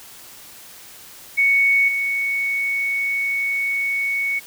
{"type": "tone with level steps", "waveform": "sine", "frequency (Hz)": 2222, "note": "C#7", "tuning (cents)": 4, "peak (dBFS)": [-13, -19], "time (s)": [1.37, 4.4], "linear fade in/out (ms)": 20, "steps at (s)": 1.88, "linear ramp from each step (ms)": 5, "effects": ["white hiss -42 dBFS RMS until 4.46 s"]}